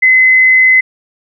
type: tone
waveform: sine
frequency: 2039 Hz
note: C7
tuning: 45 cents flat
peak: -4 dBFS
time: 0.02-0.81 s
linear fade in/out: 10 ms
effects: none